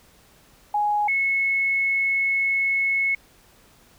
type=tone pair in turn; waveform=sine; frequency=832 / 2191 Hz; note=G#5 / C#7; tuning=+3 / -21 cents; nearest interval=octave + perfect fourth; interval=1676 cents; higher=second; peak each=-19 dBFS; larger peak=neither; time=0.74-1.08 / 1.08-3.15 s; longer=second; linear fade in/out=5 ms; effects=pink hiss -55 dBFS RMS until 3.98 s